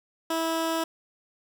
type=tone; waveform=15% pulse; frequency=326.5 Hz; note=E4; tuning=17 cents flat; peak=-19 dBFS; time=0.3-0.84 s; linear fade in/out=5 ms; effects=none